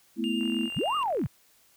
sine chord, A suspended second, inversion none, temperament equal, 220 / 246.9 / 329.6 Hz, A3 / B3 / E4, 0 / 0 / 0 cents, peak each -30 / -30 / -31 dBFS, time 0.16-0.7 s, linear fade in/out 50 ms
triangle tone with vibrato, 2802 Hz, F7, 5 cents sharp, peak -32 dBFS, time 0.24-1.03 s, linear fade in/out 0 ms, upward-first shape sine, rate 10 Hz, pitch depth 13 cents each way
click train, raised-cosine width 0.5 ms, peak -33 dBFS, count 39, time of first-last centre 0.41-1.26 s, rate 44.7 Hz
sine linear two-way sweep, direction up then down, 73.9 to 1273 to 73.9 Hz, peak -25 dBFS, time 0.76-1.27 s, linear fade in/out 10 ms, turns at 0.96 s
effects white hiss -62 dBFS RMS until 1.76 s

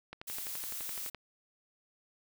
click train, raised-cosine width 0.3 ms, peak -27 dBFS, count 13, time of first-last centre 0.13-1.147 s, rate 11.8 Hz
blue noise, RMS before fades -40 dBFS, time 0.27-1.1 s, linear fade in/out 10 ms
effects none

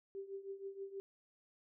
sine tone with tremolo, 392 Hz, G4, in tune, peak -40 dBFS, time 0.15-1 s, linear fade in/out 0 ms, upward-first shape triangle, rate 6.3 Hz, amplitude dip 85%, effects none

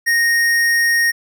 sine tone with hard clipping, 1860 Hz, A#6, 4 cents flat, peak -14 dBFS, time 0.06-1.12 s, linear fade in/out 20 ms, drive 15 dB, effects none

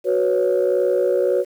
sine chord, F# suspended fourth, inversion none, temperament just, 370 / 493.3 / 555 Hz, F#4 / B4 / C#5, 0 / -2 / +2 cents, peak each -19 dBFS, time 0.04-1.45 s, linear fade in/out 50 ms, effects tanh soft clip ceiling -9 dBFS + 8-bit

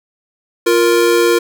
square tone pair together, 349.2 / 467.5 Hz, F4 / A#4, 0 / +5 cents, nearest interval perfect fourth, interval 505 cents, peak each -13 dBFS, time 0.66-1.39 s, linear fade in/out 10 ms, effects none

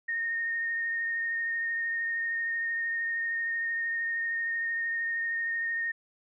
sine tone with vibrato, 1843 Hz, A#6, 20 cents flat, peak -28 dBFS, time 0.08-5.92 s, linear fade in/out 10 ms, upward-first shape sine, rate 13 Hz, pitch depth 15 cents each way, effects none

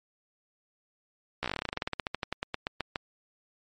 slowing click train, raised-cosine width 0.3 ms, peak -14 dBFS, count 27, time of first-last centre 1.43-2.959 s, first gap 14 ms, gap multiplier 1.1, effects MP3 48 kbps

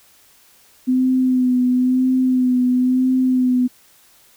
sine tone with vibrato, 254 Hz, B3, 49 cents sharp, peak -13 dBFS, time 0.87-3.68 s, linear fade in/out 20 ms, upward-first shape sine, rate 0.99 Hz, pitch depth 28 cents each way, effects white hiss -52 dBFS RMS until 4.36 s

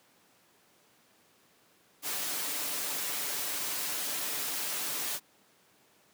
white noise with comb filter, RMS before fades -34 dBFS, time 2.02-5.2 s, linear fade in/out 50 ms, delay 6.8 ms, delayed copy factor +0.5, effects pink hiss -64 dBFS RMS until 6.13 s + high-pass 200 Hz 12 dB/octave

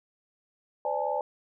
sine tone cluster, 509 / 587 / 827 / 891 Hz, C5 / D5 / G#5 / A5, -48 / -1 / -8 / +22 cents, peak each -33 / -31 / -31 / -34 dBFS, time 0.85-1.21 s, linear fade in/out 2 ms, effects none

